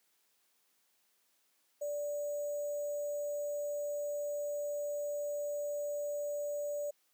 sine tone with sample-and-hold, 584 Hz, D5, 10 cents flat, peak -34 dBFS, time 1.81-6.91 s, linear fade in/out 10 ms, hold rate 7350 Hz, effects white hiss -74 dBFS RMS until 7.13 s + high-pass 200 Hz 12 dB/octave

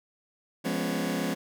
sawtooth chord, C# dominant seventh, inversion first, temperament just, 173.24 / 207.9 / 249.5 / 277.2 Hz, E#3 / G#3 / B3 / C#4, -14 / +2 / +18 / 0 cents, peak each -29 dBFS, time 0.64-1.35 s, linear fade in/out 20 ms, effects none

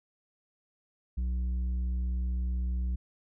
sine tone with tanh clipping, 61.74 Hz, B1, in tune, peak -29 dBFS, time 1.17-2.96 s, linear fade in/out 10 ms, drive 6 dB, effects none

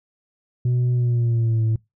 sine tone with pitch glide, 123.47 to 111.28 Hz, B2 to A2, 0 to +20 cents, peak -14 dBFS, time 0.65-1.76 s, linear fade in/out 5 ms, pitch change -180 cents, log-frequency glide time 0.93-1.64 s, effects noise-tail reverb RT60 0.2 s tail -25 dB re dry + tanh soft clip ceiling -16 dBFS

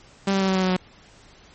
sawtooth tone with pitch steps, 196 / 193.86 / 191.74 / 189.65 / 187.58 / 185.53 / 183.51 Hz, G3 / G3 / G3 / F#3 / F#3 / F#3 / F#3, 0 / -19 / -38 / +43 / +24 / +5 / -14 cents, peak -15 dBFS, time 0.27-0.767 s, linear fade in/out 5 ms, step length 71 ms, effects pink hiss -51 dBFS RMS until 1.54 s + MP3 32 kbps

